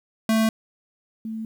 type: tone pair in turn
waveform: square / sine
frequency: 221.6 / 221.6 Hz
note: A3 / A3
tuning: +13 / +13 cents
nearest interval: unison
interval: 0 cents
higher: neither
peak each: -18 / -28 dBFS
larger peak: first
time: 0.29-0.49 / 1.25-1.45 s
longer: neither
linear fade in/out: 2 ms
effects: 10-bit